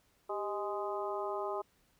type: harmonic tone with a mistuned harmonic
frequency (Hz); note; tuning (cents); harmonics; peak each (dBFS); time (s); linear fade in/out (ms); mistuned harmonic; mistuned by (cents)
207.7; G#3; 0; 2 / 3 / 4 / 5 / 6; -38 / -40 / -41 / -42 / -43; 0.29-1.62; 10; 2; -80
effects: pink hiss -71 dBFS RMS until 1.99 s